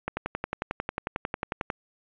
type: click train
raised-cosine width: 0.5 ms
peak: -13 dBFS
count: 19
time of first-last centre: 0.08-1.702 s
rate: 11.1 Hz
effects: resampled to 8000 Hz + 7-bit